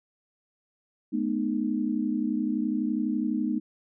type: tone cluster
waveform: sine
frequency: 214.1 / 245.9 / 306.5 Hz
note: A3 / B3 / D#4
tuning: -47 / -7 / -26 cents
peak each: -29 dBFS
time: 1.12-3.6 s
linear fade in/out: 20 ms
effects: none